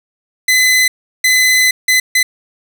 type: tone bursts at uneven times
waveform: sawtooth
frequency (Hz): 2021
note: B6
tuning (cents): +39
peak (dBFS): -5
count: 4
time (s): 0.48-0.88 / 1.24-1.71 / 1.88-2 / 2.15-2.23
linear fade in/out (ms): 5
effects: none